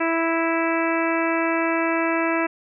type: harmonic tone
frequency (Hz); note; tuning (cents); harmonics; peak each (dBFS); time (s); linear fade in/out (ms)
329.6; E4; 0; 1 / 2 / 3 / 4 / 5 / 6 / 7 / 8; -23 / -26 / -28 / -29 / -30 / -31 / -31 / -32; 0-2.47; 10
effects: none